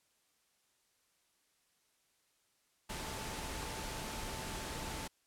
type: tone in noise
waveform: sine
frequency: 880 Hz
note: A5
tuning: in tune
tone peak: -50 dBFS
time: 2.89-5.08 s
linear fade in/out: 10 ms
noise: pink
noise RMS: -42 dBFS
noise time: 2.89-5.08 s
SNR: -11 dB
effects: white hiss -75 dBFS RMS until 5.26 s + low-pass 11000 Hz 12 dB/octave